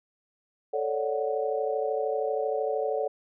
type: chord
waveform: sine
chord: D major seventh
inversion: second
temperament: equal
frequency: 440 / 554.4 / 587.3 / 740 Hz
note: A4 / C#5 / D5 / F#5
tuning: 0 / 0 / 0 / 0 cents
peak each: -29 / -31 / -33 / -33 dBFS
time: 0.73-3.08 s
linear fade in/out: 10 ms
effects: none